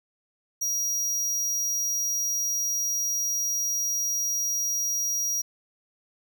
45% pulse tone, 5740 Hz, F8, 47 cents sharp, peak -25 dBFS, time 0.61-5.42 s, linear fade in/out 10 ms, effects none

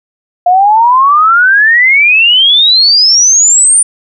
sine exponential sweep, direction up, 700 to 9320 Hz, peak -3 dBFS, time 0.46-3.83 s, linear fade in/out 5 ms, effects none

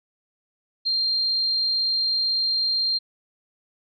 sine tone, 4186 Hz, C8, in tune, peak -20 dBFS, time 0.85-2.99 s, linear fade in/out 20 ms, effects none

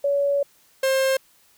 sine / 45% pulse tone pair in turn, 565 / 531.6 Hz, C#5 / C5, +33 / +27 cents, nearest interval minor second, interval 106 cents, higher first, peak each -18 dBFS, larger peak neither, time 0.04-0.43 / 0.83-1.17 s, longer first, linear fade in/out 5 ms, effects white hiss -58 dBFS RMS until 1.57 s

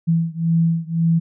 sine beating tone pair, 164.81 / 166.71 Hz, E3 / E3, 0 / +20 cents, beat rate 1.9 Hz, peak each -18 / -19 dBFS, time 0.07-1.2 s, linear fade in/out 20 ms, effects none

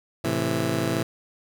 15% pulse chord, A minor, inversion none, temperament just, 110 / 132 / 165 Hz, A2 / C3 / E3, 0 / +16 / +2 cents, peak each -22 dBFS, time 0.24-1.03 s, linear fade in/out 5 ms, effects none

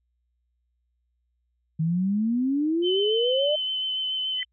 sine exponential sweep, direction up, 155.56 to 616 Hz, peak -21 dBFS, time 1.79-3.56 s, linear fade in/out 10 ms
sine tone with vibrato, 3050 Hz, G7, 48 cents flat, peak -25 dBFS, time 2.82-4.45 s, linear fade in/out 50 ms, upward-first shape sine, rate 7 Hz, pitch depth 15 cents each way
sine tone with exponential growth, 2002 Hz, B6, 23 cents sharp, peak -25 dBFS, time 4.35-4.43 s, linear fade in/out 1 ms, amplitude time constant 17 ms
effects added 60 Hz sine -70 dBFS peak until 4.52 s

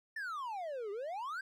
triangle exponential two-way sweep, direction down then up, 1819 to 390 to 1618 Hz, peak -36 dBFS, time 0.16-1.41 s, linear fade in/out 5 ms, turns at 0.91 s, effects none

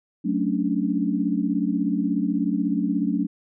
sine chord, D major seventh, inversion first, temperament equal with one note detuned, 185.85 / 220 / 277.2 / 293.7 Hz, F#3 / A3 / C#4 / D4, +8 / 0 / 0 / 0 cents, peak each -26 dBFS, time 0.24-3.27 s, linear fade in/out 20 ms, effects none

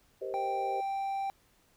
sine chord, C minor seventh, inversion second, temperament just, 392.4 / 470.9 / 523.3 / 627.9 Hz, G4 / Bb4 / C5 / Eb5, +2 / +18 / 0 / +16 cents, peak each -38 / -43 / -38 / -43 dBFS, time 0.21-0.81 s, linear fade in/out 10 ms
triangle tone, 784 Hz, G5, in tune, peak -29 dBFS, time 0.34-1.3 s, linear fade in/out 0 ms
effects pink hiss -67 dBFS RMS until 1.76 s

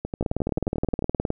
two click trains, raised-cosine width 2 ms, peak -15 / -10 dBFS, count 12 / 22, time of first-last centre 0.05-1.023 / 0.21-1.304 s, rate 11.3 / 19.2 Hz, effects none

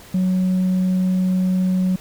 sine tone with tanh clipping, 185 Hz, F#3, in tune, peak -16 dBFS, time 0.14-1.96 s, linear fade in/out 5 ms, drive 1 dB, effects pink hiss -43 dBFS RMS until 2 s

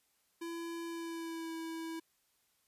square tone with pitch glide, 336 to 327 Hz, E4 to E4, +33 to -14 cents, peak -40 dBFS, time 0.41-2 s, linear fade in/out 10 ms, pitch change -47 cents, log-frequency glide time 0.86-1.54 s, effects white hiss -75 dBFS RMS until 2.67 s + resampled to 32000 Hz

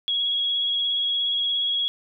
sine tone with vibrato, 3322 Hz, G#7, in tune, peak -21 dBFS, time 0.08-1.88 s, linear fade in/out 0 ms, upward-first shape sine, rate 17 Hz, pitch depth 19 cents each way, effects none

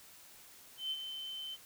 sine tone with ADSR envelope, 3076 Hz, G7, 33 cents flat, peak -32 dBFS, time 0.77-1.57 s, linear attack 140 ms, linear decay 46 ms, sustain -8 dB, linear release 35 ms, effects tanh soft clip ceiling -29 dBFS + white hiss -57 dBFS RMS until 1.65 s

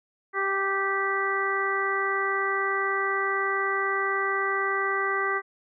harmonic tone with a mistuned harmonic, 392 Hz, G4, in tune, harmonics 1 / 2 / 3 / 4 / 5, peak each -30 / -35 / -28 / -31 / -29 dBFS, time 0.33-5.42 s, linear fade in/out 50 ms, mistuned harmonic 4, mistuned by -15 cents, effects none

